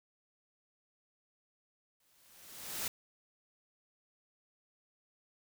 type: noise with exponential growth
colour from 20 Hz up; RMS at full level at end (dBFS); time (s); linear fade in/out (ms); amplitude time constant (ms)
white; -35; 2-2.88; 2; 190
effects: none